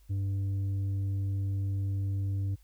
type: tone with tanh clipping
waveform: triangle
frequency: 98 Hz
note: G2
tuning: in tune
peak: -29 dBFS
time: 0.09-2.56 s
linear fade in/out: 20 ms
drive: 9 dB
effects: added 50 Hz sine -56 dBFS peak until 2.63 s + white hiss -69 dBFS RMS until 2.63 s